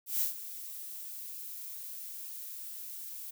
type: noise with ADSR envelope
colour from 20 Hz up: violet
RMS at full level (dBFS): -29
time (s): 0.06-3.31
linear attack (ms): 150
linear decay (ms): 120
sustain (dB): -14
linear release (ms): 8
effects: none